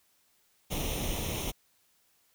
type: noise with comb filter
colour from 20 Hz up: pink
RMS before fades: -33 dBFS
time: 0.7-1.52 s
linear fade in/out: 20 ms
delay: 0.32 ms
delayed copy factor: +0.75
effects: white hiss -69 dBFS RMS until 2.34 s